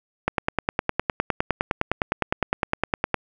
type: click train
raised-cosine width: 0.5 ms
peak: -5 dBFS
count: 29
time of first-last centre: 0.28-3.143 s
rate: 9.78 Hz
effects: none